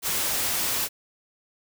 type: noise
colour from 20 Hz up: white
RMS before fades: -26 dBFS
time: 0.02-0.89 s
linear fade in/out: 50 ms
effects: none